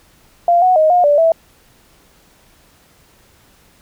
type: tone with pitch steps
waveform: sine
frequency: 693 / 737 / 625 / 714 / 583 / 656 Hz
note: F5 / F#5 / D#5 / F5 / D5 / E5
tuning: -14 / -7 / +8 / +38 / -13 / -9 cents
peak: -8 dBFS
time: 0.48-1.32 s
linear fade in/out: 2 ms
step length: 140 ms
effects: pink hiss -51 dBFS RMS until 3.81 s